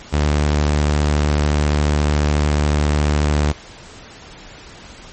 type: tone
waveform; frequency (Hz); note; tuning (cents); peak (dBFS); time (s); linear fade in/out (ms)
sawtooth; 74.1; D2; +16; -10; 0.12-3.53; 20
effects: pink hiss -39 dBFS RMS until 5.12 s + MP3 32 kbps